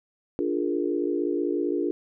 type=chord; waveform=sine; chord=Bb dominant seventh; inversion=first; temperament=equal; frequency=293.7 / 349.2 / 415.3 / 466.2 Hz; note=D4 / F4 / Ab4 / Bb4; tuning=0 / 0 / 0 / 0 cents; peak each=-28 / -27 / -30 / -33 dBFS; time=0.39-1.91 s; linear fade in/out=0 ms; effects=none